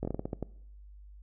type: slowing click train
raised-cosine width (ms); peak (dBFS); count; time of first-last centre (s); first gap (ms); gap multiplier
2; -20; 9; 0.03-0.427; 20; 1.25
effects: noise-tail reverb RT60 0.7 s tail -21 dB re dry + added 50 Hz sine -48 dBFS peak until 1.22 s